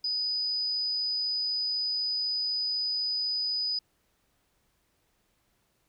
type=tone; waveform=sine; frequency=4978 Hz; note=D#8; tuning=in tune; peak=-27 dBFS; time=0.04-3.79 s; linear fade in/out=5 ms; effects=pink hiss -72 dBFS RMS until 5.88 s